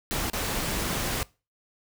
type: noise with dropouts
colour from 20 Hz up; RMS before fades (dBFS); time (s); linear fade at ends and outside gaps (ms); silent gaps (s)
pink; -29; 0.11-1.23; 0; 0.299-0.333
effects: noise-tail reverb RT60 0.3 s tail -22 dB re dry